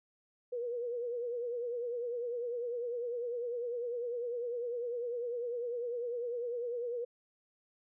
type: tone with vibrato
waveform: sine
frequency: 480 Hz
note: B4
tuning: 49 cents flat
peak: -34 dBFS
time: 0.52-7.05 s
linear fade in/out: 10 ms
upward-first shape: triangle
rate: 10 Hz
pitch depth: 74 cents each way
effects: none